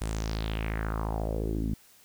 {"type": "tone with low-pass filter sweep", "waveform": "sawtooth", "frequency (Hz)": 54.3, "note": "A1", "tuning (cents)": -22, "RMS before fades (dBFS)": -31, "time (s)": [0.01, 1.74], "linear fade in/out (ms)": 5, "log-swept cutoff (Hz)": [9900, 220], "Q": 3.5, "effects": ["white hiss -58 dBFS RMS until 2.04 s"]}